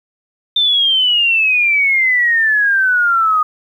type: exponential sweep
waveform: sine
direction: down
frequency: 3600 to 1231 Hz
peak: -10 dBFS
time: 0.56-3.43 s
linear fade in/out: 5 ms
effects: 8-bit